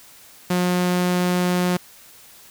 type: tone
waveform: sawtooth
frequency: 179.3 Hz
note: F3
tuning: 46 cents sharp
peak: -14 dBFS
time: 0.5-1.77 s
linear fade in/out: 5 ms
effects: white hiss -47 dBFS RMS until 2.5 s